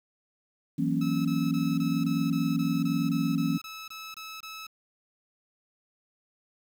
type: chord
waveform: sine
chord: F# dominant seventh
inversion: third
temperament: equal with one note detuned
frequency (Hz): 164.81 / 185 / 233.1 / 274.2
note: E3 / F#3 / A#3 / C#4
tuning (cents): 0 / 0 / 0 / -19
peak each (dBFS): -29 / -33 / -30 / -28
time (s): 0.78-3.58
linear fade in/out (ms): 10
type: tone bursts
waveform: 15% pulse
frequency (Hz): 1300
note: E6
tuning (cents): -24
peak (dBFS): -33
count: 14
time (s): 1.01-4.669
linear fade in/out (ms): 5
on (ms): 240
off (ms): 23
effects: 9-bit